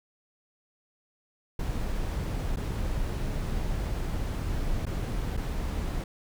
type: noise with dropouts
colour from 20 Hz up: brown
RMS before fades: -30 dBFS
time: 1.59-6.04 s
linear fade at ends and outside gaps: 5 ms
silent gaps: 2.561-2.569 / 4.855-4.865 / 5.369-5.373 s
effects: none